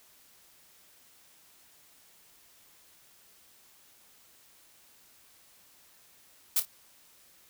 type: noise with echo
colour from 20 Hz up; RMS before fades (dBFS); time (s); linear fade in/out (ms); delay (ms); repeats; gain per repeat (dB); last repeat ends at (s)
blue; -25; 6.56-6.6; 5; 27; 2; -10; 6.654
effects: white hiss -60 dBFS RMS until 7.49 s